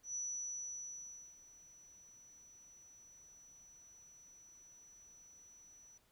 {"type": "tone with ADSR envelope", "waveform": "sine", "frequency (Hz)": 5920, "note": "F#8", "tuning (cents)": 0, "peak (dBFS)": -38, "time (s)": [0.03, 5.98], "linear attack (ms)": 120, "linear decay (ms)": 1200, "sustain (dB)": -20, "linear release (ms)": 7, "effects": ["pink hiss -73 dBFS RMS until 6.11 s"]}